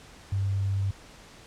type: tone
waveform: sine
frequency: 98 Hz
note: G2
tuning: in tune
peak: -24 dBFS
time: 0.32-0.91 s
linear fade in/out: 5 ms
effects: pink hiss -50 dBFS RMS until 1.46 s + low-pass 8000 Hz 12 dB/octave